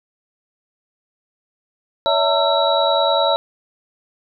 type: tone cluster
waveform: sine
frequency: 567 / 657 / 911 / 1342 / 3893 Hz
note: C#5 / E5 / A#5 / E6 / B7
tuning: +39 / -6 / -40 / +31 / -26 cents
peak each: -19 / -19 / -20 / -25 / -21 dBFS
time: 2.06-3.36 s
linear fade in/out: 0 ms
effects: none